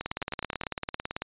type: two click trains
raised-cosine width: 0.3 ms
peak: -17 / -15 dBFS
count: 7 / 22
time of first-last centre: 0.01-0.636 / 0.06-1.22 s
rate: 9.59 / 18.1 Hz
effects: resampled to 8000 Hz